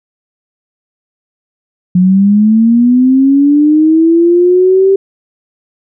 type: linear sweep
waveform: sine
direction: up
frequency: 178.4 to 392 Hz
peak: -4 dBFS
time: 1.95-4.96 s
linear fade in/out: 5 ms
effects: none